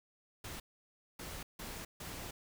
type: noise bursts at uneven times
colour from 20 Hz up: pink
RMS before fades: -45 dBFS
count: 4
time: 0.44-0.6 / 1.19-1.43 / 1.59-1.85 / 2-2.31 s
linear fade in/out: 5 ms
effects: none